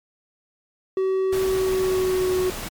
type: tone with pitch glide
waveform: triangle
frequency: 380.1 to 369.1 Hz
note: F#4 to F#4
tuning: +47 to -4 cents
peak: -17 dBFS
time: 0.97-2.5 s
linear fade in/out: 2 ms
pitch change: -51 cents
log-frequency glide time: 1.42-2.32 s
type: noise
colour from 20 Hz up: pink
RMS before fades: -32 dBFS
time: 1.32-2.69 s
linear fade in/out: 10 ms
effects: MP3 96 kbps